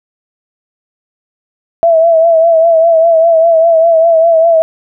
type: tone with vibrato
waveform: sine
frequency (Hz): 659.3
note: E5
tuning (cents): 0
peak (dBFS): -4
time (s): 1.83-4.62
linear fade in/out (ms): 0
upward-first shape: triangle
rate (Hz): 5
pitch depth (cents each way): 59
effects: none